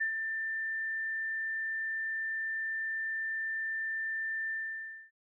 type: tone with ADSR envelope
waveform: sine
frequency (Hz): 1784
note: A6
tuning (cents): +23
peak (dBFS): -27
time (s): 0-5.11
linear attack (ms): 15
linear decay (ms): 99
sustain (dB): -5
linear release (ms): 600
effects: none